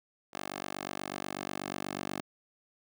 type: tone with high-pass filter sweep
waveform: 10% pulse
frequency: 48.21 Hz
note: G1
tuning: 28 cents flat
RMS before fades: -39 dBFS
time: 0.33-2.21 s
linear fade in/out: 10 ms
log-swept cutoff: 480 to 290 Hz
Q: 0.8
effects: none